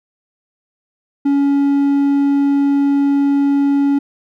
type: tone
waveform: triangle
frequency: 280.9 Hz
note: C#4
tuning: 23 cents sharp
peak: -9 dBFS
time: 1.25-3.99 s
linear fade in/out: 10 ms
effects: none